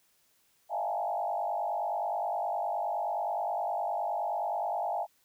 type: tone with frequency modulation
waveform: sine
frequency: 758 Hz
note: F#5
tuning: 42 cents sharp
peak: -29 dBFS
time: 0.69-5.07 s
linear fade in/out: 50 ms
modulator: 49.6 Hz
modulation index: 2.5
effects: white hiss -69 dBFS RMS until 5.24 s